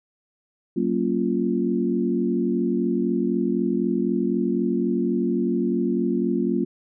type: chord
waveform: sine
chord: Gb major seventh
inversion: none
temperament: equal with one note detuned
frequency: 189.32 / 233.1 / 277.2 / 349.2 Hz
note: Gb3 / Bb3 / Db4 / F4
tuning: +40 / 0 / 0 / 0 cents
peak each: -26 / -24 / -27 / -25 dBFS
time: 0.76-6.65 s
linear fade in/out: 10 ms
effects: none